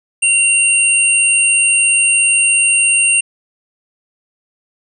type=tone pair together; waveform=sine; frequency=2757 / 8738 Hz; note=F7 / C#9; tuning=-23 / -26 cents; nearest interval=octave + minor sixth; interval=1997 cents; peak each=-12 / -12 dBFS; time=0.22-3.21 s; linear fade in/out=10 ms; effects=none